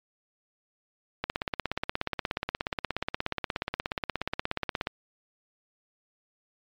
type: click train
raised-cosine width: 0.3 ms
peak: -12 dBFS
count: 62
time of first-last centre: 1.24-4.871 s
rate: 16.8 Hz
effects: low-pass 5000 Hz 12 dB/octave + MP3 96 kbps